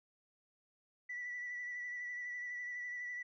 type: tone with vibrato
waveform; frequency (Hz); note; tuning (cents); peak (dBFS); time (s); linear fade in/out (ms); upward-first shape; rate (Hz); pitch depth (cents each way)
sine; 1962; B6; -12; -39; 1.09-3.23; 10; sine; 12; 23
effects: tanh soft clip ceiling -36 dBFS